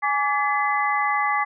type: tone cluster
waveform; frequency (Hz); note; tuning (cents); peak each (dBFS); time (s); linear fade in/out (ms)
sine; 832 / 1154 / 1708 / 2021; G#5 / D6 / G#6 / B6; +3 / -31 / +48 / +39; -24 / -23 / -31 / -25; 0.02-1.45; 20
effects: none